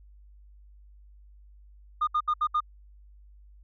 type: tone bursts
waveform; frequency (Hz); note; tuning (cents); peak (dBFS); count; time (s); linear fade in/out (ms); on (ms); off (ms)
sine; 1220; D#6; -34; -20; 5; 2.01-2.605; 10; 63; 70
effects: tanh soft clip ceiling -20 dBFS + added 50 Hz sine -50 dBFS peak until 3.63 s